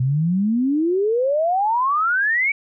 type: exponential sweep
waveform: sine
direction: up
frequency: 123.47 to 2298 Hz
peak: -16 dBFS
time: 0-2.52 s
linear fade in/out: 5 ms
effects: none